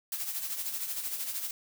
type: noise with tremolo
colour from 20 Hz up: blue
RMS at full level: -33 dBFS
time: 0.12-1.51 s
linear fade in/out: 2 ms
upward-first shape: sine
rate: 13 Hz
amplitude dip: 55%
effects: none